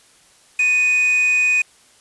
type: tone with quantisation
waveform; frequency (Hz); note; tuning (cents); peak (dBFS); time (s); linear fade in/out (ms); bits
triangle; 2489; D#7; 0; -12; 0.59-1.62; 5; 5
effects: white hiss -52 dBFS RMS until 2 s + resampled to 24000 Hz